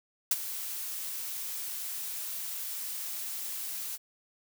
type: noise with ADSR envelope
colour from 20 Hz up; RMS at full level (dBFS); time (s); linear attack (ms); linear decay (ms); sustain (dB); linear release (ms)
blue; -23; 0.31-3.98; 4; 33; -14; 32
effects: none